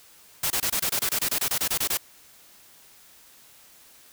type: noise bursts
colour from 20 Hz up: white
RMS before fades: -25 dBFS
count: 16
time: 0.43-1.973 s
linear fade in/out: 5 ms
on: 73 ms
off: 25 ms
effects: white hiss -53 dBFS RMS until 4.12 s

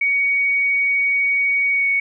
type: tone with pitch glide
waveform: sine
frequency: 2244 to 2226 Hz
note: C#7 to C#7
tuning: +21 to +7 cents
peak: -15 dBFS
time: 0.01-2 s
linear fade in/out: 5 ms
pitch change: -14 cents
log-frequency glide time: 1.72-1.87 s
effects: none

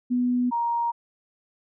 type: tone pair in turn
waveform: sine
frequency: 246.9 / 938.7 Hz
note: B3 / A#5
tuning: 0 / +12 cents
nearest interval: octave + major seventh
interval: 2312 cents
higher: second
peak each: -20 / -22 dBFS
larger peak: first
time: 0.1-0.51 / 0.51-0.92 s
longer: neither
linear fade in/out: 20 ms
effects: none

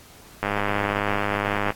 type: click train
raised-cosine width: 0.5 ms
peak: -8 dBFS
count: 131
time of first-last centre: 0.43-1.705 s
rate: 102 Hz
effects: pink hiss -48 dBFS RMS until 1.75 s + AAC 64 kbps

